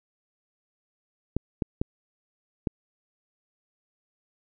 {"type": "clicks", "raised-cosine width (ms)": 3, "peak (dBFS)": -12, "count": 4, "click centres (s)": [1.366, 1.622, 1.815, 2.672], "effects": []}